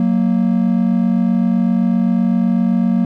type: tone pair together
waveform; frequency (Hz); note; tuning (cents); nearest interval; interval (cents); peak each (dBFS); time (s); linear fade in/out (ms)
triangle; 185 / 232.8; F#3 / A#3; 0 / -2; major third; 398; -13 / -12; 0-3.05; 2
effects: tanh soft clip ceiling -3 dBFS